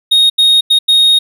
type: tone bursts at uneven times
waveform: triangle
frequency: 3729 Hz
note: A#7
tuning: in tune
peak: -4 dBFS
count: 4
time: 0.11-0.3 / 0.38-0.61 / 0.7-0.79 / 0.88-1.19 s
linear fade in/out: 10 ms
effects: none